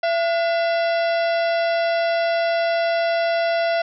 harmonic tone with a mistuned harmonic, 673 Hz, E5, 36 cents sharp, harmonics 1 / 2 / 3 / 4 / 5 / 6 / 7 / 8, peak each -18 / -28 / -31 / -34 / -37 / -39 / -38 / -40 dBFS, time 0.03-3.82 s, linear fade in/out 5 ms, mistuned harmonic 2, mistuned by +120 cents, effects none

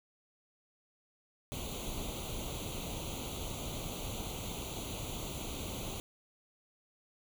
pink noise with comb filter, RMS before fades -40 dBFS, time 1.52-6 s, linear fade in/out 0 ms, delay 0.29 ms, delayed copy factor +0.9, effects none

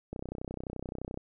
click train, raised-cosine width 2 ms, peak -24 dBFS, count 34, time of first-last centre 0.13-1.174 s, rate 31.6 Hz, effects none

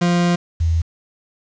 40% pulse / sine tone pair in turn, 174.5 / 82.15 Hz, F3 / E2, -1 / -5 cents, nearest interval octave + minor second, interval 1304 cents, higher first, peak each -13 / -14 dBFS, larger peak first, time 0.01-0.36 / 0.6-0.82 s, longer first, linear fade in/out 10 ms, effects resampled to 16000 Hz + 7-bit

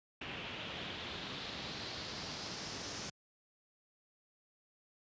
pink noise with low-pass filter sweep, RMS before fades -43 dBFS, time 0.21-3.1 s, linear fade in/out 5 ms, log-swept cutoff 2800 to 6000 Hz, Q 2.8, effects high-pass 100 Hz 12 dB/octave + resampled to 16000 Hz

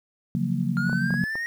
sine chord, Gb major seventh, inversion second, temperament just, 138.75 / 173.43 / 185 / 231.2 Hz, Db3 / F3 / Gb3 / Bb3, +2 / -12 / 0 / -14 cents, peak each -28 dBFS, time 0.35-1.24 s, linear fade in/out 0 ms
triangle exponential sweep, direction up, 1396.9 to 1889 Hz, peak -25 dBFS, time 0.77-1.46 s, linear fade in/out 0 ms
clicks, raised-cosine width 1 ms, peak -22 dBFS, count 5, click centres 0.896 / 0.93 / 1.106 / 1.14 / 1.355 s
effects 9-bit

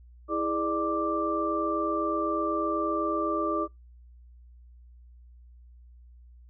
sine tone cluster, 327.2 / 415.2 / 596 / 1176 Hz, E4 / G#4 / D5 / D6, -13 / 0 / +25 / +2 cents, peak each -30 / -34 / -32 / -29 dBFS, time 0.28-3.68 s, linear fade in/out 50 ms, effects noise-tail reverb RT60 0.2 s tail -26 dB re dry + added 60 Hz sine -49 dBFS peak until 6.49 s

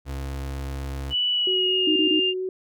35% pulse tone, 68 Hz, C#2, 33 cents flat, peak -27 dBFS, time 0.05-1.15 s, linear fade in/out 50 ms
sine tone with pitch glide, 2960 to 2804 Hz, F#7 to F7, 0 to +6 cents, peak -20 dBFS, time 1.1-2.34 s, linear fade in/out 50 ms, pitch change -94 cents, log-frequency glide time 1.31-1.96 s
sine tone with vibrato, 372.1 Hz, F#4, 10 cents sharp, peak -25 dBFS, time 1.47-2.49 s, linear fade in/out 2 ms, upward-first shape sine, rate 4.3 Hz, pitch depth 10 cents each way
sine tone bursts, 311.1 Hz, D#4, in tune, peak -20 dBFS, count 3, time 1.87-2.197 s, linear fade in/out 5 ms, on 91 ms, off 27 ms
effects none

